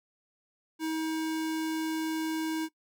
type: tone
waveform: square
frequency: 318.3 Hz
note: D#4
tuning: 39 cents sharp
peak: -30 dBFS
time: 0.79-2.69 s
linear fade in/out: 50 ms
effects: noise-tail reverb RT60 0.1 s tail -19 dB re dry